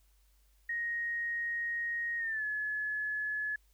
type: tone with pitch glide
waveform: sine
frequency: 1873 to 1707.7 Hz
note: A#6 to G#6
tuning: +8 to +48 cents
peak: -32 dBFS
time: 0.69-3.56 s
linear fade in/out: 5 ms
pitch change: -160 cents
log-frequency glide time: 2.18-2.44 s
effects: added 50 Hz sine -64 dBFS peak until 3.73 s + white hiss -73 dBFS RMS until 3.73 s